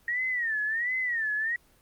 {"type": "tone with vibrato", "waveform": "sine", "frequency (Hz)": 1864.7, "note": "A#6", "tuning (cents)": 0, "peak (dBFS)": -26, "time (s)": [0.08, 1.56], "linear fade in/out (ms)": 2, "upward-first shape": "sine", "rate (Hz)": 1.4, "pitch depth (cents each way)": 160, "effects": ["pink hiss -62 dBFS RMS until 1.81 s", "Opus 24 kbps"]}